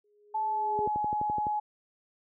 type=tone with exponential growth; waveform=sine; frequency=415.3 Hz; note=G#4; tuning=in tune; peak=-28 dBFS; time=0.04-0.87 s; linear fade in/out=5 ms; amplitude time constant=180 ms
type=tone with pitch glide; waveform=sine; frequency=870 to 842.8 Hz; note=A5 to G#5; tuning=-20 to +25 cents; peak=-27 dBFS; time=0.34-1.6 s; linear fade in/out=10 ms; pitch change=-55 cents; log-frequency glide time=0.47-0.99 s
type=click train; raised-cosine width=2 ms; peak=-24 dBFS; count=9; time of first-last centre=0.79-1.468 s; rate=11.8 Hz
effects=high-pass 60 Hz 12 dB/octave